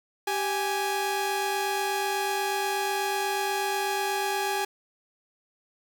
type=tone pair together; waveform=sawtooth; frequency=391.2 / 830.6 Hz; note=G4 / G#5; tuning=-4 / 0 cents; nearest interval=octave + minor second; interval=1304 cents; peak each=-26 / -24 dBFS; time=0.27-4.65 s; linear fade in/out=5 ms; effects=none